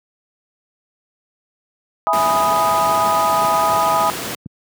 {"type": "chord", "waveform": "sine", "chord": "E major seventh", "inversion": "none", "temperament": "equal", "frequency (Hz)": [659.3, 830.6, 987.8, 1244.5], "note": ["E5", "G#5", "B5", "D#6"], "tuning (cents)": [0, 0, 0, 0], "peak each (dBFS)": [-21, -19, -20, -18], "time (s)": [2.07, 4.1], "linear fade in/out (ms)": 0}
{"type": "noise", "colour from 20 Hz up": "pink", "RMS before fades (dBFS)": -25, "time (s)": [2.13, 4.35], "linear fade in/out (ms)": 2}
{"type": "clicks", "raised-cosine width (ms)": 5, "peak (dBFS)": -14, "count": 2, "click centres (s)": [3.448, 4.461]}
{"effects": ["high-pass 150 Hz 12 dB/octave"]}